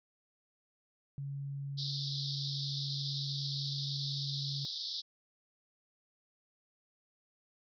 sine tone, 139.7 Hz, C#3, 14 cents sharp, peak -37 dBFS, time 1.18-4.65 s, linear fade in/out 0 ms
pink band-pass noise, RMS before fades -40 dBFS, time 1.77-5.02 s, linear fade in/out 20 ms, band 3500 to 5300 Hz, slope 96 dB/octave
effects none

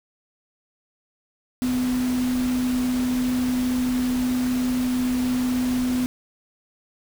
sine tone in noise, 251 Hz, B3, 28 cents sharp, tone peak -20 dBFS, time 1.62-6.06 s, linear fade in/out 0 ms, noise pink, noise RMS -34 dBFS, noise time 1.62-6.06 s, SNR +11 dB, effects none

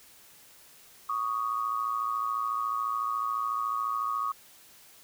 sine tone pair together, 1121 / 1235 Hz, C#6 / D#6, +19 / -13 cents, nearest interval major second, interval 168 cents, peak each -30 / -31 dBFS, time 1.09-4.32 s, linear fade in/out 5 ms, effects white hiss -55 dBFS RMS until 5.03 s

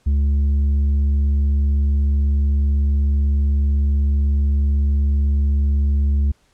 sine tone with tanh clipping, 71 Hz, C#2, 42 cents sharp, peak -15 dBFS, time 0.06-6.32 s, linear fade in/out 10 ms, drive 5 dB, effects pink hiss -60 dBFS RMS until 6.53 s + low-pass 9000 Hz 12 dB/octave

